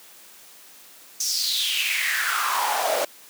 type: noise with high-pass filter sweep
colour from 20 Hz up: pink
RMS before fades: -24 dBFS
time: 1.2-3.05 s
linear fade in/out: 5 ms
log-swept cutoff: 6000 to 540 Hz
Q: 5.9
effects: white hiss -48 dBFS RMS until 3.29 s + high-pass 200 Hz 12 dB/octave